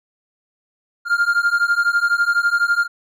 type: beating tone pair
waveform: triangle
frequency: 1396.9 / 1408.9 Hz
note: F6 / F6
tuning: 0 / +15 cents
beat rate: 12 Hz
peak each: -16 dBFS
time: 1.05-2.88 s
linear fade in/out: 50 ms
effects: none